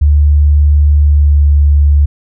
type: tone with pitch glide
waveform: sine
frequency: 73.42 to 72.49 Hz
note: D2 to D2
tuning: 0 to -22 cents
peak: -4 dBFS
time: 0.01-2.06 s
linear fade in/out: 10 ms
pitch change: -22 cents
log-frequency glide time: 1.01-1.45 s
effects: none